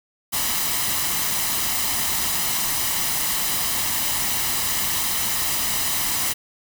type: noise with comb filter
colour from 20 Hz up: white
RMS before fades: -23 dBFS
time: 0.32-6.34 s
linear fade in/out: 20 ms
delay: 1 ms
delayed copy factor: +0.5
effects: none